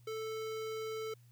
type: tone with notch filter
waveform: square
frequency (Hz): 440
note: A4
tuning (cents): 0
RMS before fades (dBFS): -40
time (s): 0.07-1.14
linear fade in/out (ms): 5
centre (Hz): 9900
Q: 1.6
effects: added 120 Hz sine -58 dBFS peak until 1.31 s + white hiss -72 dBFS RMS until 1.31 s